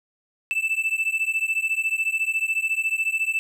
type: beating tone pair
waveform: triangle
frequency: 2637 / 2651 Hz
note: E7 / E7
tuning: 0 / +9 cents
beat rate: 14 Hz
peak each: -23 dBFS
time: 0.51-3.39 s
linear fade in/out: 0 ms
effects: none